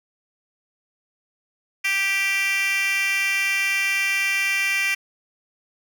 10% pulse tone with high-pass filter, 392 Hz, G4, in tune, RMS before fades -22 dBFS, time 1.84-4.95 s, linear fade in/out 10 ms, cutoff 2300 Hz, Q 4, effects none

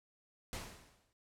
pink noise with exponential decay, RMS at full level -41 dBFS, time 0.53-1.13 s, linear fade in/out 0 ms, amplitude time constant 130 ms, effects noise-tail reverb RT60 0.1 s tail -20 dB re dry + low-pass 11000 Hz 12 dB/octave

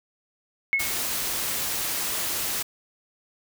sine tone with exponential decay, 2185 Hz, C#7, 26 cents flat, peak -16 dBFS, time 0.73-1.01 s, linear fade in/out 0 ms, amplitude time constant 60 ms
white noise, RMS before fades -28 dBFS, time 0.79-2.63 s, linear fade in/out 10 ms
effects none

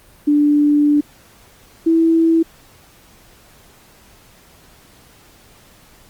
sine tone pair in turn, 293.7 / 327.9 Hz, D4 / E4, 0 / -9 cents, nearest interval major second, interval 191 cents, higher second, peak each -10 dBFS, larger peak neither, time 0.27-1.01 / 1.86-2.43 s, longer first, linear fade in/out 10 ms, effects pink hiss -48 dBFS RMS until 6.09 s + Opus 32 kbps

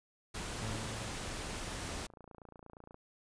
pink noise, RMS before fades -41 dBFS, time 0.34-2.07 s, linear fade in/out 10 ms
30% pulse tone with exponential decay, 110 Hz, A2, in tune, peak -35 dBFS, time 0.62-2.14 s, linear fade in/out 5 ms, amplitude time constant 330 ms
click train, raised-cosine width 1 ms, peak -38 dBFS, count 47, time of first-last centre 1.33-2.944 s, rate 28.5 Hz
effects resampled to 22050 Hz

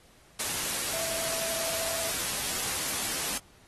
sine tone in noise, 659.3 Hz, E5, in tune, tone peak -37 dBFS, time 0.93-2.1 s, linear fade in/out 5 ms, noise white, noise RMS -31 dBFS, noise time 0.39-3.38 s, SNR -9 dB, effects pink hiss -59 dBFS RMS until 3.67 s + AAC 32 kbps

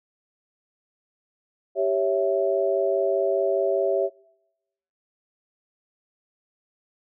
sine chord, C# diminished, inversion second, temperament equal, 392 / 554.4 / 659.3 Hz, G4 / C#5 / E5, 0 / 0 / 0 cents, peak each -24 dBFS, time 1.75-4.1 s, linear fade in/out 50 ms, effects noise-tail reverb RT60 0.9 s tail -25 dB re dry

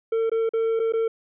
triangle tone with dropouts, 451.6 Hz, A4, 45 cents sharp, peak -18 dBFS, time 0.12-1.08 s, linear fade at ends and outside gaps 5 ms, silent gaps 0.297-0.316 / 0.492-0.535 / 0.794-0.798 / 0.924-0.935 s, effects resampled to 8000 Hz

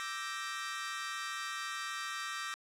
sawtooth chord, E half-diminished seventh, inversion third, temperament equal with one note detuned, 1174.7 / 1318.5 / 1568 / 1873.3 Hz, D6 / E6 / G6 / Bb6, 0 / 0 / 0 / +8 cents, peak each -39 / -40 / -40 / -39 dBFS, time 0-2.54 s, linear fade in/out 0 ms, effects low-pass 9000 Hz 12 dB/octave

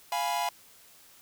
45% pulse chord, F diminished, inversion none, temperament equal, 698.5 / 830.6 / 987.8 Hz, F5 / Ab5 / Cb6, 0 / 0 / 0 cents, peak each -32 dBFS, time 0.12-0.49 s, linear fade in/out 2 ms, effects white hiss -56 dBFS RMS until 1.21 s

